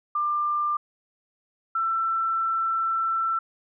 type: tone pair in turn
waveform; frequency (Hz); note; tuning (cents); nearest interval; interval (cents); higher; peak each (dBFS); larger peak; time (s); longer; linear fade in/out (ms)
sine; 1192 / 1338; D6 / E6; +25 / +25; major second; 200; second; -22; neither; 0.15-0.77 / 1.75-3.39; second; 5
effects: none